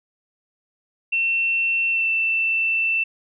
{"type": "tone with pitch glide", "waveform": "sine", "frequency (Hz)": [2700, 2671], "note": ["E7", "E7"], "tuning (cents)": [41, 22], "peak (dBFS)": -18, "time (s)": [1.12, 3.04], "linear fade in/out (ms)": 10, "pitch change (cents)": -19, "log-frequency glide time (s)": [1.91, 2.09], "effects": []}